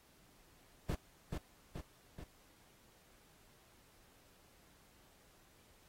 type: noise with echo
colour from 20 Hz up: brown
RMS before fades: -36 dBFS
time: 0.89-0.95 s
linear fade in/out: 5 ms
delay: 430 ms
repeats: 3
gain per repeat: -4 dB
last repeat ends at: 2.24 s
effects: pink hiss -67 dBFS RMS until 5.88 s + AAC 48 kbps